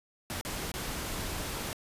pink noise with dropouts, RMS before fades -36 dBFS, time 0.3-1.73 s, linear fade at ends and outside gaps 0 ms, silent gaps 0.411-0.45 / 0.717-0.74 s, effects resampled to 32000 Hz

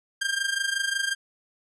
sawtooth tone with amplitude modulation, 1596 Hz, G6, 31 cents sharp, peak -18 dBFS, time 0.21-1.15 s, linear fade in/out 10 ms, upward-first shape sine, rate 25.5 Hz, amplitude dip 75%, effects resampled to 24000 Hz

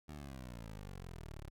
15% pulse exponential sweep, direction down, 77.3 to 33.91 Hz, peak -40 dBFS, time 0.08-1.5 s, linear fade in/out 10 ms, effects none

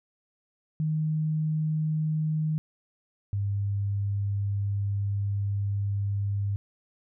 sine tone pair in turn, 155.56 / 100.46 Hz, D#3 / G2, 0 / +43 cents, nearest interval minor sixth, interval 757 cents, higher first, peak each -24 / -25 dBFS, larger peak first, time 0.8-2.58 / 3.33-6.56 s, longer second, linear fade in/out 0 ms, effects none

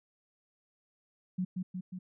sine tone with echo, 183.5 Hz, F#3, 14 cents flat, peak -29 dBFS, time 1.38-1.45 s, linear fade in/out 10 ms, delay 180 ms, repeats 3, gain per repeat -3 dB, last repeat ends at 1.99 s, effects none

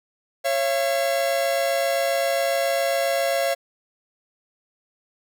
45% pulse tone pair together, 549.6 / 677 Hz, C#5 / E5, -15 / +46 cents, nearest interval major third, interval 361 cents, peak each -23 dBFS, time 0.44-3.55 s, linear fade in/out 20 ms, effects none

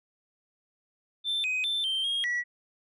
sine tone with pitch steps, 3552 / 2513 / 3546 / 3135 / 3256 / 1938 Hz, A7 / D#7 / A7 / G7 / G#7 / B6, +16 / +17 / +13 / -1 / -35 / -33 cents, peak -24 dBFS, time 1.24-2.44 s, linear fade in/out 50 ms, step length 200 ms, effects tanh soft clip ceiling -25 dBFS

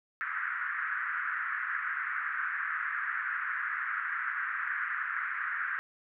white band-pass noise, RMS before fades -34 dBFS, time 0.21-5.79 s, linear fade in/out 0 ms, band 1300 to 1800 Hz, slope 48 dB/octave, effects none

